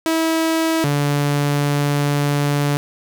sawtooth tone pair in turn, 324.1 / 144.37 Hz, E4 / D3, -29 / -29 cents, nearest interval octave + major second, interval 1400 cents, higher first, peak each -12 dBFS, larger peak neither, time 0.06-0.84 / 0.84-2.77 s, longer second, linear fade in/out 0 ms, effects none

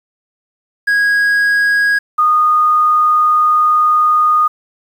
triangle / sine tone pair in turn, 1650 / 1230.6 Hz, G#6 / D#6, -12 / -19 cents, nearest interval perfect fourth, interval 507 cents, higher first, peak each -8 dBFS, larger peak neither, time 0.87-1.99 / 2.18-4.48 s, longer second, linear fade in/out 10 ms, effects 7-bit

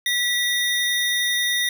square tone pair together, 1952 / 3681 Hz, B6 / A#7, -21 / -23 cents, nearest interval major seventh, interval 1098 cents, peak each -23 dBFS, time 0.06-1.69 s, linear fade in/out 2 ms, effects none

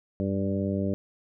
harmonic tone with a mistuned harmonic, 98 Hz, G2, in tune, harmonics 1 / 2 / 3 / 4 / 5 / 6, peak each -31 / -28 / -33 / -35 / -37 / -35 dBFS, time 0.2-0.94 s, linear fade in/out 0 ms, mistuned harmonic 1, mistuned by -30 cents, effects none

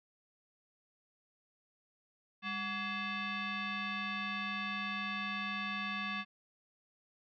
sine tone with frequency modulation, 740 Hz, F#5, in tune, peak -35 dBFS, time 2.42-6.25 s, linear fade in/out 50 ms, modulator 942 Hz, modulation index 2.8, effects none

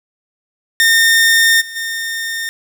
sawtooth tone with level steps, 1823 Hz, A#6, 39 cents flat, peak -5 / -24 / -16 dBFS, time 0.8-2.49 s, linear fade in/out 0 ms, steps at 1.6 / 1.75 s, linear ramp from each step 20 ms, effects 7-bit

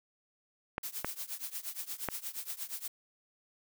clicks, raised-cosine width 0.5 ms, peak -17 dBFS, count 3, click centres 0.781 / 1.046 / 2.087 s
blue noise with tremolo, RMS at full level -37 dBFS, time 0.83-2.88 s, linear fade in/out 5 ms, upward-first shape triangle, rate 8.5 Hz, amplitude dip 95%
effects none

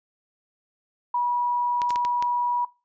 sine tone, 970 Hz, B5, 31 cents flat, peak -21 dBFS, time 1.14-2.65 s, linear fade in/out 5 ms
clicks, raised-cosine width 0.2 ms, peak -15 dBFS, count 5, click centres 1.818 / 1.906 / 1.959 / 2.05 / 2.225 s
blue noise with exponential decay, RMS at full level -32 dBFS, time 1.89-1.98 s, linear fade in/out 5 ms, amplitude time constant 19 ms
effects noise-tail reverb RT60 0.3 s tail -22 dB re dry + resampled to 16000 Hz

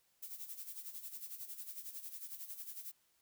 violet noise with tremolo, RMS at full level -45 dBFS, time 0.22-2.92 s, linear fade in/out 10 ms, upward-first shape sine, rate 11 Hz, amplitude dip 70%, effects white hiss -75 dBFS RMS until 3.21 s

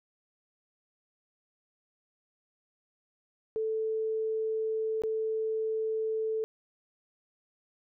sine tone with dropouts, 440 Hz, A4, in tune, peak -28 dBFS, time 3.56-6.44 s, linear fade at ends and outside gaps 0 ms, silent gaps 5.02-5.036 s, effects none

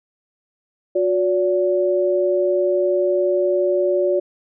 sine tone pair together, 362.7 / 574.3 Hz, F#4 / D5, -34 / -39 cents, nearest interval minor sixth, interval 795 cents, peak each -18 dBFS, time 0.95-4.2 s, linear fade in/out 10 ms, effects none

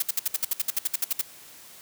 blue noise bursts, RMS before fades -24 dBFS, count 15, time 0-1.214 s, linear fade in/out 5 ms, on 24 ms, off 61 ms, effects white hiss -48 dBFS RMS until 1.81 s + high-pass 80 Hz 12 dB/octave

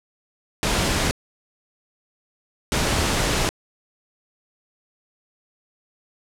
pink noise bursts at uneven times, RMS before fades -21 dBFS, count 2, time 0.63-1.11 / 2.72-3.49 s, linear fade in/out 0 ms, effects low-pass 9000 Hz 12 dB/octave

